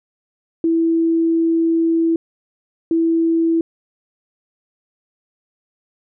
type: tone bursts at uneven times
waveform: sine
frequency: 329.6 Hz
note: E4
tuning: in tune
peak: -13 dBFS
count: 2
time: 0.64-2.16 / 2.91-3.61 s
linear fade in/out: 2 ms
effects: none